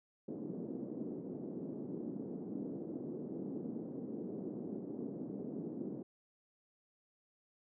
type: band-pass noise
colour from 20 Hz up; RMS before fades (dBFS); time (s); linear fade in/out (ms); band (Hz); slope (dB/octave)
white; -43; 0.28-6.03; 5; 180 to 360; 24
effects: none